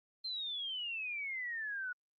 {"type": "exponential sweep", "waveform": "sine", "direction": "down", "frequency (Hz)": [4186, 1451], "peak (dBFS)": -37, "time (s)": [0.24, 1.93], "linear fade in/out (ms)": 10, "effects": ["Opus 32 kbps"]}